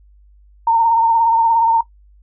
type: tone with vibrato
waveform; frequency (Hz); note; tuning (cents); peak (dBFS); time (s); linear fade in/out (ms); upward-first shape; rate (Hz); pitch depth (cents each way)
sine; 914; A#5; -34; -10; 0.67-1.81; 5; triangle; 17; 43
effects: noise-tail reverb RT60 0.1 s tail -17 dB re dry + added 50 Hz sine -45 dBFS peak until 2.22 s